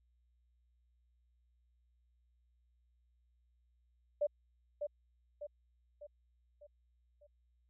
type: tone with echo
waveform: sine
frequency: 587.3 Hz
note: D5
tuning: in tune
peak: -29 dBFS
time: 4.21-4.27 s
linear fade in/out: 10 ms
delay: 600 ms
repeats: 5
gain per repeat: -6 dB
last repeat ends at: 7.27 s
effects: added 60 Hz sine -70 dBFS peak until 7.69 s